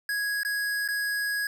square tone with dropouts, 1661.2 Hz, G#6, in tune, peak -27 dBFS, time 0.09-1.47 s, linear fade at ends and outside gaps 2 ms, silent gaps 0.433-0.449 / 0.878-0.886 s, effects none

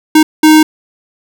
square tone bursts at uneven times, 310.6 Hz, D#4, 3 cents flat, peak -3 dBFS, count 2, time 0.15-0.23 / 0.43-0.63 s, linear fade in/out 5 ms, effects none

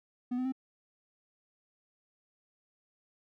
triangle tone with pitch steps, 246.9 / 254.6 / 262.5 Hz, B3 / C4 / C4, 0 / -47 / +6 cents, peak -28 dBFS, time 0.31-0.523 s, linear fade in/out 10 ms, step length 71 ms, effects none

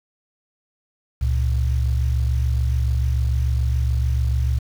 sine tone pair together, 68.9 / 115.81 Hz, C#2 / A#2, -10 / -11 cents, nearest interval major sixth, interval 899 cents, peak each -18 / -23 dBFS, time 1.21-4.59 s, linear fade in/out 10 ms, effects 7-bit

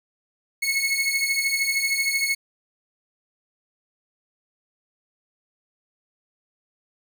sawtooth beating tone pair, 2184 / 2197 Hz, C#7 / C#7, -26 / -16 cents, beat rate 13 Hz, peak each -22 / -20 dBFS, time 0.62-2.35 s, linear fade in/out 10 ms, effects none

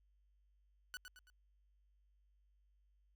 sawtooth tone with echo, 1485 Hz, F#6, 6 cents sharp, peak -40 dBFS, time 0.94-0.97 s, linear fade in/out 0 ms, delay 110 ms, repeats 3, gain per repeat -7 dB, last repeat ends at 1.3 s, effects added 50 Hz sine -70 dBFS peak until 3.15 s

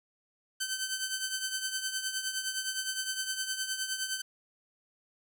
10% pulse tone with tremolo, 1537 Hz, G6, 35 cents flat, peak -21 dBFS, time 0.6-4.22 s, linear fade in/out 10 ms, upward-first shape triangle, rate 9.7 Hz, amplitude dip 70%, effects none

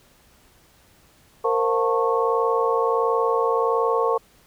sine tone cluster, 460.6 / 522 / 711 / 892 / 1099 Hz, A#4 / C5 / F5 / A5 / C#6, -21 / -4 / +31 / +23 / -15 cents, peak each -21 / -26 / -30 / -27 / -24 dBFS, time 1.44-4.18 s, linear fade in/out 10 ms, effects pink hiss -56 dBFS RMS until 4.46 s

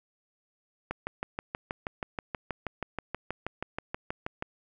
click train, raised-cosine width 0.5 ms, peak -17 dBFS, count 23, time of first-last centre 0.91-4.424 s, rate 6.26 Hz, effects none

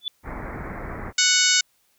sine tone with exponential growth, 3472 Hz, A7, 24 cents flat, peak -20 dBFS, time 0.01-0.08 s, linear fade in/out 1 ms, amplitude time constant 15 ms
pink low-pass noise, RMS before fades -33 dBFS, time 0.23-1.13 s, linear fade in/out 50 ms, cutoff 2200 Hz, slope 96 dB/octave
harmonic tone, 740 Hz, F#5, in tune, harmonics 2 / 3 / 4 / 5 / 6 / 7 / 8 / 9 / 10, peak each -25 / -25 / -25 / -25 / -25 / -25 / -25 / -25 / -25 dBFS, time 1.18-1.61 s, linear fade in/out 5 ms
effects white hiss -65 dBFS RMS until 1.98 s

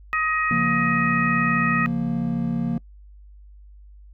harmonic tone, 629 Hz, D#5, 19 cents sharp, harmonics 2 / 3 / 4, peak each -23 / -24 / -28 dBFS, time 0.13-1.86 s, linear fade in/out 0 ms
triangle chord, Bb minor, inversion first, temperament equal with one note detuned, 139.56 / 174.61 / 233.1 Hz, Db3 / F3 / Bb3, +12 / 0 / 0 cents, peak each -27 / -24 / -22 dBFS, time 0.51-2.78 s, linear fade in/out 2 ms
effects noise-tail reverb RT60 0.1 s tail -25 dB re dry + added 50 Hz sine -43 dBFS peak until 4.13 s

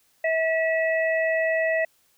harmonic tone, 647 Hz, E5, 32 cents flat, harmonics 1 / 3 / 4, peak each -22 / -25 / -35 dBFS, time 0.24-1.85 s, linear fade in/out 5 ms, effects white hiss -64 dBFS RMS until 2.17 s

